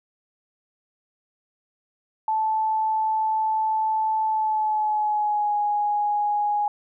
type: tone with pitch glide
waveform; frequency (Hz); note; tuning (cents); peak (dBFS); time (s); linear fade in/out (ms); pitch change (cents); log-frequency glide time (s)
sine; 874 to 830.2; A5 to G#5; -12 to -1; -20; 2.28-6.68; 2; -89; 4.26-5.56
effects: none